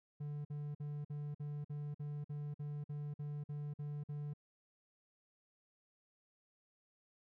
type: tone bursts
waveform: triangle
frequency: 146.83 Hz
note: D3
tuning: in tune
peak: -38 dBFS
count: 14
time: 0.2-4.337 s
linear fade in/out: 10 ms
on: 250 ms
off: 49 ms
effects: none